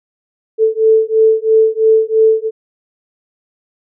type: beating tone pair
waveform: sine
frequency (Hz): 440 / 443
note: A4 / A4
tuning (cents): 0 / +12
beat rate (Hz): 3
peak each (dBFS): -11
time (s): 0.58-2.51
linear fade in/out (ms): 50
effects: none